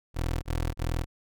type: tone bursts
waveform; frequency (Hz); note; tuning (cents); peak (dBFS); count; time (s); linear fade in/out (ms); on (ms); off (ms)
20% pulse; 41.2; E1; 0; -22; 3; 0.14-1.06; 50; 290; 25
effects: none